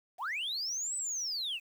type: linear two-way sweep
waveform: sine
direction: up then down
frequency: 622.3 to 8090 to 2454 Hz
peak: -31 dBFS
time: 0.18-1.6 s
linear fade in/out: 50 ms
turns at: 0.96 s
effects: tanh soft clip ceiling -31 dBFS + 10-bit